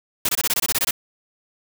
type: noise bursts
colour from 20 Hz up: white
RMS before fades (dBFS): -20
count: 11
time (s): 0.25-0.91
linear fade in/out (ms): 5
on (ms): 40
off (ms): 22
effects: none